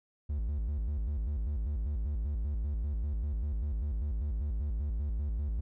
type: tone with vibrato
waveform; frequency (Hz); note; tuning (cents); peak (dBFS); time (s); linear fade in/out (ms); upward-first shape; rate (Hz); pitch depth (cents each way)
triangle; 63; B1; +35; -28; 0.29-5.61; 10; square; 5.1; 260
effects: none